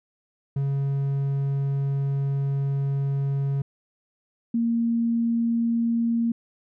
triangle / sine tone pair in turn, 138.59 / 232.1 Hz, C#3 / A#3, 0 / -7 cents, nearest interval major sixth, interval 893 cents, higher second, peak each -20 dBFS, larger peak neither, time 0.56-3.62 / 4.54-6.32 s, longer first, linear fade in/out 5 ms, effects none

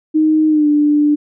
sine tone with pitch glide, 311.1 to 295.7 Hz, D#4 to D4, 0 to +12 cents, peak -9 dBFS, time 0.14-1.16 s, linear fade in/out 20 ms, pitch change -88 cents, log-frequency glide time 0.48-0.68 s, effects none

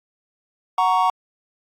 triangle chord, F# major, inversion none, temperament equal with one note detuned, 740 / 932.3 / 1115.8 Hz, F#5 / A#5 / C#6, 0 / 0 / +11 cents, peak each -18 dBFS, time 0.78-1.1 s, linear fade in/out 2 ms, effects AAC 64 kbps

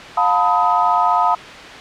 sine tone cluster, 710 / 895 / 990 / 1262 Hz, F5 / A5 / B5 / D#6, +28 / +29 / +4 / +24 cents, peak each -18 dBFS, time 0.17-1.35 s, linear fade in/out 5 ms, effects white hiss -33 dBFS RMS until 1.8 s + low-pass 3000 Hz 12 dB/octave

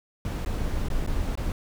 brown noise with dropouts, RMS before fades -27 dBFS, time 0.25-1.52 s, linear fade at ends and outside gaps 1 ms, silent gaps 0.449-0.46 / 0.885-0.901 / 1.064-1.074 / 1.354-1.374 s, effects none

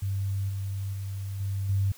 sine tone with level steps, 98 Hz, G2, in tune, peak -26 / -29 / -31 / -27 / -22 dBFS, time 0.02-1.92 s, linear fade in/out 5 ms, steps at 0.49 / 0.93 / 1.4 / 1.69 s, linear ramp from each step 5 ms, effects white hiss -52 dBFS RMS until 1.97 s

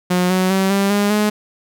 sawtooth tone with pitch steps, 180 / 185.7 / 191.59 / 197.66 / 203.9 / 210.4 Hz, F#3 / F#3 / G3 / G3 / G#3 / G#3, -47 / +7 / -39 / +15 / -32 / +23 cents, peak -10 dBFS, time 0.1-1.3 s, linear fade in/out 10 ms, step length 200 ms, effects none

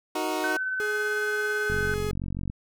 20% pulse chord, D# minor, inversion none, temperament equal, 311.1 / 370 / 466.2 Hz, D#4 / F#4 / A#4, 0 / 0 / 0 cents, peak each -25 / -25 / -31 dBFS, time 0.15-0.57 s, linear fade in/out 5 ms
sine tone with tremolo, 1519 Hz, F#6, 45 cents sharp, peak -25 dBFS, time 0.44-1.94 s, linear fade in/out 0 ms, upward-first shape sine, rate 18 Hz, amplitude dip 30%
45% pulse tone, 420.3 Hz, G#4, 21 cents sharp, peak -29 dBFS, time 0.8-2.11 s, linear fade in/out 0 ms
click train, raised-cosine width 5 ms, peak -20 dBFS, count 38, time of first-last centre 1.7-2.499 s, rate 46.3 Hz
effects none

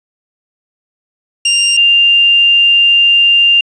sawtooth / sine tone pair in turn, 2794 / 2794 Hz, F7 / F7, 0 / 0 cents, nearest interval unison, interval 0 cents, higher neither, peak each -5 dBFS, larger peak neither, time 1.45-1.77 / 1.77-3.61 s, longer second, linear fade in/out 5 ms, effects resampled to 22050 Hz + 7-bit

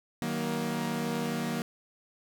sawtooth tone cluster, 156.6 / 188.4 / 235.7 Hz, D#3 / F#3 / A#3, +11 / +32 / +19 cents, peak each -32 / -32 / -28 dBFS, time 0.22-1.62 s, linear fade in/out 0 ms, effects none

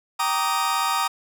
40% pulse chord, Eb major seventh, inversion first, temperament just, 777.8 / 933.4 / 1166.7 / 1244.5 Hz, G5 / Bb5 / D6 / Eb6, -14 / +2 / -12 / 0 cents, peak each -28 / -25 / -28 / -24 dBFS, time 0.19-1.08 s, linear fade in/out 10 ms, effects none

